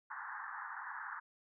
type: band-pass noise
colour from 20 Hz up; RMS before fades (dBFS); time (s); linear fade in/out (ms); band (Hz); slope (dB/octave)
white; -45; 0.1-1.2; 10; 820 to 1800; 96
effects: none